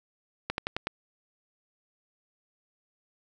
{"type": "slowing click train", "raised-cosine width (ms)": 0.3, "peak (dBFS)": -13, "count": 5, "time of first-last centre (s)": [0.5, 0.87], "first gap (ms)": 81, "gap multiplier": 1.09, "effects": []}